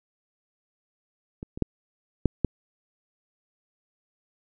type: clicks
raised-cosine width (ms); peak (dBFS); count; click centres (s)
3; -22 / -23 / -8 / -6 / -8; 5; 1.429 / 1.575 / 1.623 / 2.257 / 2.447
effects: none